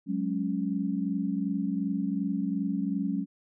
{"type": "chord", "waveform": "sine", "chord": "F# suspended second", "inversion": "none", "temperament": "equal", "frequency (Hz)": [185, 207.7, 277.2], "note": ["F#3", "G#3", "C#4"], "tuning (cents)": [0, 0, 0], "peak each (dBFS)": -31, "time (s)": [0.06, 3.26], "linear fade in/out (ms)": 50, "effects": []}